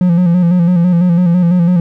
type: tone with vibrato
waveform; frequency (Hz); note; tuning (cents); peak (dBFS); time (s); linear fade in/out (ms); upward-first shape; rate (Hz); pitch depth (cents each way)
triangle; 175.3; F3; +7; -5; 0.01-1.8; 2; square; 6; 52
effects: none